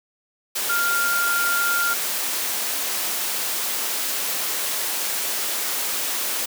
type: tone in noise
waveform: sine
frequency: 1396.9 Hz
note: F6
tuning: in tune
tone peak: -20 dBFS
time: 0.69-1.94 s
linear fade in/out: 10 ms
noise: white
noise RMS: -25 dBFS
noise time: 0.55-6.46 s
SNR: +2 dB
effects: high-pass 300 Hz 12 dB/octave